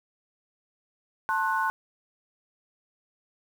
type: chord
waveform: sine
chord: F# diminished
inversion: first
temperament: just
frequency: 888 / 1065.6 / 1480 Hz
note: A5 / C6 / F#6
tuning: +16 / +31 / 0 cents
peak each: -28 dBFS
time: 1.29-1.7 s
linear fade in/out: 0 ms
effects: 8-bit